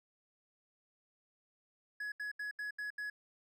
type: tone bursts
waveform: triangle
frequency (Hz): 1684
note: G#6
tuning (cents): +24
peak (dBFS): -36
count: 6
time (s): 2-3.1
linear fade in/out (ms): 5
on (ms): 120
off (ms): 76
effects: none